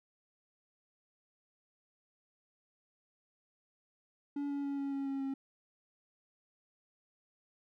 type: tone with pitch steps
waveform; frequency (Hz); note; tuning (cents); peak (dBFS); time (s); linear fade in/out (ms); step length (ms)
triangle; 285.2 / 282.7 / 280.3 / 277.9 / 275.5 / 273.1 / 270.8; C#4 / C#4 / C#4 / C#4 / C#4 / C#4 / C#4; +49 / +34 / +19 / +4 / -11 / -26 / -40; -32; 4.36-5.34; 5; 140
effects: none